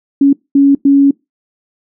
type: tone bursts at uneven times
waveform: sine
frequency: 278.7 Hz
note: C#4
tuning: 9 cents sharp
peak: -4 dBFS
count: 3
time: 0.21-0.33 / 0.55-0.75 / 0.85-1.11 s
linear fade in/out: 5 ms
effects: noise-tail reverb RT60 0.2 s tail -23 dB re dry